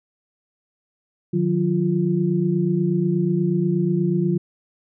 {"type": "tone cluster", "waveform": "sine", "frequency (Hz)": [151.8, 180.1, 347.9], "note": ["D#3", "F#3", "F4"], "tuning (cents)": [-42, -46, -7], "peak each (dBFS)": [-23, -20, -23], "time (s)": [1.33, 4.38], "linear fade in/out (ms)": 10, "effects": []}